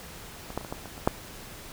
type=clicks; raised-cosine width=1 ms; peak=-24 / -14 / -29 / -25 / -18 / -26 / -28 / -6 dBFS; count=8; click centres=0.504 / 0.576 / 0.612 / 0.648 / 0.725 / 0.857 / 0.979 / 1.075 s; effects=pink hiss -44 dBFS RMS until 1.72 s